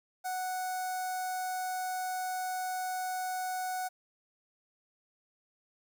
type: tone with notch filter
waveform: sawtooth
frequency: 740 Hz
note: F#5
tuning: in tune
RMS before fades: -35 dBFS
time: 0.24-3.89 s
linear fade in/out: 20 ms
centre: 2900 Hz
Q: 0.58
effects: 11-bit